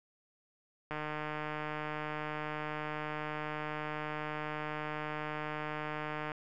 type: click train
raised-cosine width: 0.5 ms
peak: -23 dBFS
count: 823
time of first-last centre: 0.91-6.318 s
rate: 152 Hz
effects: none